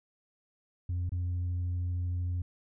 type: tone with dropouts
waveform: sine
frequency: 88.7 Hz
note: F2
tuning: 27 cents sharp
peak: -27 dBFS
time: 0.89-2.42 s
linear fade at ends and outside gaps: 5 ms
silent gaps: 1.094-1.119 s
effects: tanh soft clip ceiling -28 dBFS